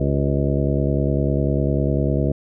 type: harmonic tone with a mistuned harmonic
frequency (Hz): 70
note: C#2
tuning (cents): +18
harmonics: 1 / 2 / 3 / 4 / 5 / 6 / 7 / 8 / 9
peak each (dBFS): -23 / -21 / -26 / -26 / -27 / -32 / -28 / -33 / -29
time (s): 0-2.32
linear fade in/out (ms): 5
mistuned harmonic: 6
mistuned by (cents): -68
effects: none

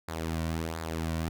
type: tone with flanger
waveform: sawtooth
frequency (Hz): 81.3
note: E2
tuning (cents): -23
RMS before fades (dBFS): -33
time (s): 0.08-1.29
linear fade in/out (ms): 5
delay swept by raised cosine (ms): 0.33 to 2.43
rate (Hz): 1.4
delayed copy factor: -0.6
effects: none

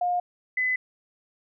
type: tone pair in turn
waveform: sine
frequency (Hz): 712 / 2014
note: F5 / B6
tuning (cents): +33 / +33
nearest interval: octave + tritone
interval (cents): 1800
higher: second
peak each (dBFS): -22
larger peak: neither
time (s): 0.01-0.2 / 0.57-0.76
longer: neither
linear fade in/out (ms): 5
effects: none

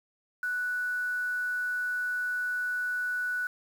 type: tone with quantisation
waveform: sine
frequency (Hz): 1480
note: F#6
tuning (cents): 0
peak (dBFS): -28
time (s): 0.43-3.47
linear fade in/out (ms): 2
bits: 8
effects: none

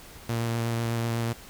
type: tone with vibrato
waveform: sawtooth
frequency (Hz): 116.1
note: A#2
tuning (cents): -7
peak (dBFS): -22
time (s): 0.29-1.33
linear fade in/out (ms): 5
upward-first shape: triangle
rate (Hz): 8.1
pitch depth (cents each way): 20
effects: pink hiss -47 dBFS RMS until 1.49 s

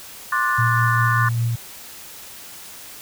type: chord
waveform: sine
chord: D dominant seventh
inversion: third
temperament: just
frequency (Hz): 1057.2 / 1174.7 / 1468.3 / 1762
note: C6 / D6 / F#6 / A6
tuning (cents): +18 / 0 / -14 / +2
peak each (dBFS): -23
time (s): 0.32-1.29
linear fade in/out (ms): 5
type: tone with tremolo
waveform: sine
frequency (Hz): 116.54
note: A#2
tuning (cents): 0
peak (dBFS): -17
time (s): 0.58-1.56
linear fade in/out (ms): 10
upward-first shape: sine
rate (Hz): 5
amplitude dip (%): 25
effects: white hiss -39 dBFS RMS until 3.01 s

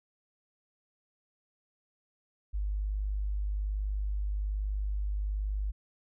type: tone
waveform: sine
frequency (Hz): 50.6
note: G#1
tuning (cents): -44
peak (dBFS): -29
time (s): 2.53-5.72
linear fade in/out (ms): 20
effects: none

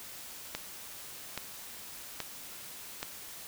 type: click train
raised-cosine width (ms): 0.2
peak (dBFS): -17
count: 4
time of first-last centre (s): 0.55-3.029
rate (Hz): 1.21
effects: white hiss -46 dBFS RMS until 3.47 s

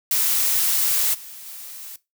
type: noise with level steps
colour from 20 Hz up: blue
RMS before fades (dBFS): -20 / -39 / -37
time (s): 0.11-1.96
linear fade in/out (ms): 2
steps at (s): 1.13 / 1.45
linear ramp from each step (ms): 20
effects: noise-tail reverb RT60 0.2 s tail -18 dB re dry

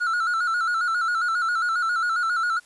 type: tone with vibrato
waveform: triangle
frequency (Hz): 1387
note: F6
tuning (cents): -12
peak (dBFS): -19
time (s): 0-2.6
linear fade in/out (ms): 20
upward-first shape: square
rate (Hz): 7.4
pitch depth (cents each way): 68
effects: white hiss -55 dBFS RMS until 2.65 s + resampled to 24000 Hz

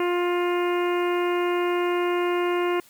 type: harmonic tone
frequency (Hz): 352.6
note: F4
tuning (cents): +17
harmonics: 1 / 2 / 3 / 4 / 5 / 6 / 7 / 8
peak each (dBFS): -22 / -32 / -30 / -36 / -39 / -36 / -39 / -39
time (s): 0-2.8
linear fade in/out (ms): 2
effects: white hiss -54 dBFS RMS until 2.89 s

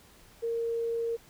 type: tone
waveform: sine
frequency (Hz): 462.5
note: A#4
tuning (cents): -14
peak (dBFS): -28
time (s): 0.42-1.17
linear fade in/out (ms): 20
effects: pink hiss -57 dBFS RMS until 1.29 s

